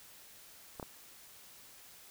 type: clicks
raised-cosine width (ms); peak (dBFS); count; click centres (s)
1; -27; 2; 0.798 / 0.828
effects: white hiss -56 dBFS RMS until 2.1 s